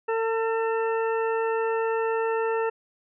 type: harmonic tone with a mistuned harmonic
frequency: 450.6 Hz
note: A4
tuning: 41 cents sharp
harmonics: 1 / 2 / 3 / 4 / 6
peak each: -24 / -30 / -34 / -36 / -40 dBFS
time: 0.08-2.7 s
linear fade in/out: 10 ms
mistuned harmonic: 6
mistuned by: -23 cents
effects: none

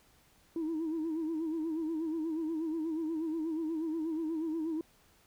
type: tone with vibrato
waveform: sine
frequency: 320.7 Hz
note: E4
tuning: 48 cents flat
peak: -30 dBFS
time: 0.56-4.81 s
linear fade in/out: 2 ms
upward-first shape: sine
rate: 8.3 Hz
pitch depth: 76 cents each way
effects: tanh soft clip ceiling -29 dBFS + pink hiss -65 dBFS RMS until 5.26 s

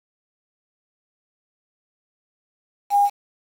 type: tone with quantisation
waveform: sine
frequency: 811 Hz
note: G#5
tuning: 41 cents flat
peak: -13 dBFS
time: 2.9-3.1 s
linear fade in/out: 50 ms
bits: 6
effects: AAC 48 kbps

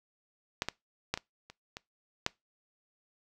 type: clicks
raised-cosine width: 0.2 ms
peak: -12 / -14 / -12 / -20 / -30 / -23 / -10 dBFS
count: 7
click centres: 0.621 / 0.686 / 1.14 / 1.175 / 1.5 / 1.769 / 2.264 s
effects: noise-tail reverb RT60 0.2 s tail -23 dB re dry

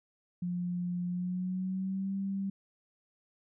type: tone with pitch glide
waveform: sine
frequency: 177.1 to 195.37 Hz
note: F3 to G3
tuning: +24 to -6 cents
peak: -31 dBFS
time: 0.42-2.5 s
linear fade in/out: 5 ms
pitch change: +170 cents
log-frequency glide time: 1.07-2.15 s
effects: none

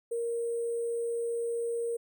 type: tone with sample-and-hold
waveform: sine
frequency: 467.7 Hz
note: A#4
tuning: 6 cents sharp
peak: -29 dBFS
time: 0.11-1.97 s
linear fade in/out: 10 ms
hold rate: 8820 Hz
effects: none

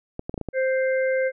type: clicks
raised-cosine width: 2 ms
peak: -16 dBFS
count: 6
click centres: 0.194 / 0.295 / 0.342 / 0.378 / 0.413 / 0.487 s
type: harmonic tone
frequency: 523.3 Hz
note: C5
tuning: in tune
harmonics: 1 / 3 / 4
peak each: -20 / -30 / -32 dBFS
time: 0.53-1.32 s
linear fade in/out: 50 ms
effects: none

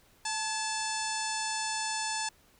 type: harmonic tone with a mistuned harmonic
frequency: 880 Hz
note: A5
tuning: in tune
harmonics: 1 / 2 / 3 / 4 / 5 / 6 / 7 / 8 / 9 / 10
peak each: -35 / -39 / -41 / -43 / -41 / -40 / -43 / -41 / -45 / -42 dBFS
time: 0.25-2.29 s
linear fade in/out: 5 ms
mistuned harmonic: 2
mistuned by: -57 cents
effects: pink hiss -63 dBFS RMS until 2.59 s

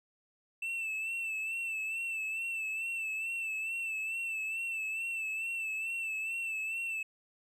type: tone with vibrato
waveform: triangle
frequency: 2658 Hz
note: E7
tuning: 14 cents sharp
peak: -32 dBFS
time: 0.62-7.03 s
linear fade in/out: 5 ms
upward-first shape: sine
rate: 2.3 Hz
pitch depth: 45 cents each way
effects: none

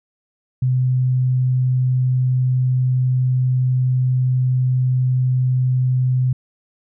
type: tone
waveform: sine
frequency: 127.7 Hz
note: C3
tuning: 42 cents flat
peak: -14 dBFS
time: 0.62-6.33 s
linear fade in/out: 5 ms
effects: none

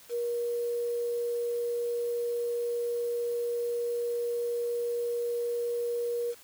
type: tone with quantisation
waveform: sine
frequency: 475.7 Hz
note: A#4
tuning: 35 cents sharp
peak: -28 dBFS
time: 0.09-6.35 s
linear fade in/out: 50 ms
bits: 8
effects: white hiss -54 dBFS RMS until 6.43 s

